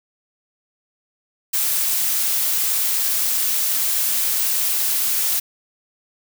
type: noise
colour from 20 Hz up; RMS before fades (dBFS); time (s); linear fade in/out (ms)
blue; -20; 1.53-5.4; 10
effects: none